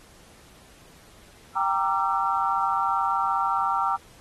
sine chord, E half-diminished seventh, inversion first, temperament equal with one note detuned, 784 / 932.3 / 1174.7 / 1351.7 Hz, G5 / Bb5 / D6 / E6, 0 / 0 / 0 / +43 cents, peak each -27 dBFS, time 1.55-3.97 s, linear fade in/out 20 ms, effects pink hiss -53 dBFS RMS until 4.2 s + AAC 32 kbps

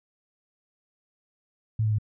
sine tone with pitch steps, 110 / 107.99 / 106.01 Hz, A2 / A2 / G#2, 0 / -32 / +36 cents, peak -21 dBFS, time 1.79-1.985 s, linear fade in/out 5 ms, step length 65 ms, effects none

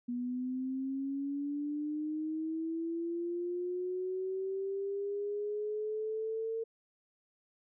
sine linear sweep, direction up, 241.7 to 453.7 Hz, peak -33 dBFS, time 0.08-6.64 s, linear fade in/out 10 ms, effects none

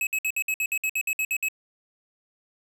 square tone bursts, 2570 Hz, E7, 45 cents flat, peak -24 dBFS, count 13, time 0.01-1.485 s, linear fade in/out 2 ms, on 59 ms, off 59 ms, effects none

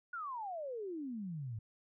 sine exponential sweep, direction down, 1466 to 103.83 Hz, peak -39 dBFS, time 0.13-1.59 s, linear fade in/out 5 ms, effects none

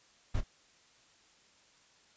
brown noise with echo, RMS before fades -29 dBFS, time 0.34-0.41 s, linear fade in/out 10 ms, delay 27 ms, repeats 1, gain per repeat -14 dB, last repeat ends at 0.437 s, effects white hiss -64 dBFS RMS until 2.16 s + resampled to 16000 Hz

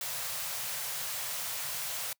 white band-stop noise, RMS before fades -36 dBFS, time 0.01-2.13 s, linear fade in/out 2 ms, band 170 to 480 Hz, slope 48 dB/octave, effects noise-tail reverb RT60 0.1 s tail -25 dB re dry + high-pass 100 Hz 12 dB/octave

